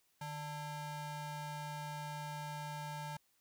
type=ring-modulated tone; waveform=square; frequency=370 Hz; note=F#4; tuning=in tune; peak=-39 dBFS; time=0.21-3.17 s; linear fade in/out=5 ms; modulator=521 Hz; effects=white hiss -75 dBFS RMS until 3.4 s

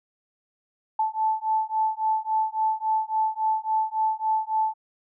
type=beating tone pair; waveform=sine; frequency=873 / 876.6 Hz; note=A5 / A5; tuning=-14 / -7 cents; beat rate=3.6 Hz; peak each=-25 dBFS; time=0.99-4.74 s; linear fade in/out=5 ms; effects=none

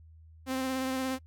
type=tone with vibrato; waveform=sawtooth; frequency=261.6 Hz; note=C4; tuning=in tune; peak=-26 dBFS; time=0.46-1.19 s; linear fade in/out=50 ms; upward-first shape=triangle; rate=17 Hz; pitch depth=23 cents each way; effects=noise-tail reverb RT60 0.1 s tail -25 dB re dry + added 80 Hz sine -51 dBFS peak until 1.26 s

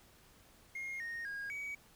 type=tone with pitch steps; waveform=triangle; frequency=2137 / 1855 / 1632 / 2266 Hz; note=C7 / A#6 / G#6 / C#7; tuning=+36 / -9 / -31 / +37 cents; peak=-37 dBFS; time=0.75-1.75 s; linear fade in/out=5 ms; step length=250 ms; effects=tanh soft clip ceiling -33 dBFS + pink hiss -63 dBFS RMS until 1.95 s

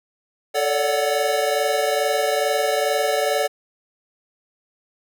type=chord; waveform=square; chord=D major seventh; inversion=second; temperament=equal with one note detuned; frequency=440 / 565 / 587.3 / 740 Hz; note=A4 / C#5 / D5 / F#5; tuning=0 / +33 / 0 / 0 cents; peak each=-25 dBFS; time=0.54-3.48 s; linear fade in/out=20 ms; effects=none

